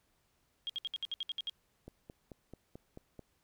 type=tone bursts; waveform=sine; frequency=3249 Hz; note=G#7; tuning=39 cents flat; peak=-34 dBFS; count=10; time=0.67-1.496 s; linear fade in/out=0 ms; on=25 ms; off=64 ms
type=click train; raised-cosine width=2 ms; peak=-34 dBFS; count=7; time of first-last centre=1.88-3.193 s; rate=4.57 Hz
effects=pink hiss -75 dBFS RMS until 3.43 s